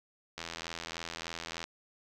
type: click train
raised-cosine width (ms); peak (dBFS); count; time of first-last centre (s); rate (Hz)
0.2; -21; 106; 0.38-1.641; 83.3
effects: none